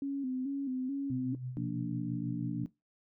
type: tone with vibrato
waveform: sine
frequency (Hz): 267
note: C4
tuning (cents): +35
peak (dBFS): -32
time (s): 0.02-1.35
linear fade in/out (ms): 2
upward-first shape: square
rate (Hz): 2.3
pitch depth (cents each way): 68
type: tone with tremolo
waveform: sine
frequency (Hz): 126.6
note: B2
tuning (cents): +43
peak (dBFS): -35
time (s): 1.1-2.64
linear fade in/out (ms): 2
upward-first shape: sine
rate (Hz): 6.1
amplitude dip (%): 55
type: harmonic tone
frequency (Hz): 58.27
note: A#1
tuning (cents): 0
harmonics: 3 / 4 / 5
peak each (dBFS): -38 / -39 / -37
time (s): 1.57-2.66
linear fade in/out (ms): 0
effects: noise-tail reverb RT60 0.2 s tail -19 dB re dry